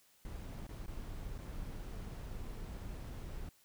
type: noise with dropouts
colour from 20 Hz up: brown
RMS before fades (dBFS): -44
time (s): 0.25-3.49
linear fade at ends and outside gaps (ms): 2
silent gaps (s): 0.668-0.691 / 0.862-0.879 / 1.38-1.386
effects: white hiss -68 dBFS RMS until 3.64 s